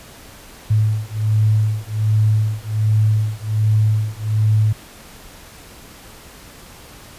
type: beating tone pair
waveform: sine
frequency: 107.1 / 108.4 Hz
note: A2 / A2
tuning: -46 / -25 cents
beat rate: 1.3 Hz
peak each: -17 dBFS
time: 0.7-4.73 s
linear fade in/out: 10 ms
effects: pink hiss -41 dBFS RMS until 7.18 s + resampled to 32000 Hz